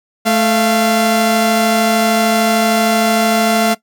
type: tone pair together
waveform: sawtooth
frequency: 218.4 / 688.4 Hz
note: A3 / F5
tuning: -13 / -25 cents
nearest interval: octave + minor sixth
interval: 1988 cents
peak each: -10 dBFS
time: 0.25-3.75 s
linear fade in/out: 20 ms
effects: noise-tail reverb RT60 0.1 s tail -18 dB re dry